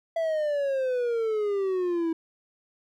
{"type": "exponential sweep", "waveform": "triangle", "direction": "down", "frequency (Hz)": [668, 323.4], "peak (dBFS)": -22, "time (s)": [0.16, 2.13], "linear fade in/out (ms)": 5, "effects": []}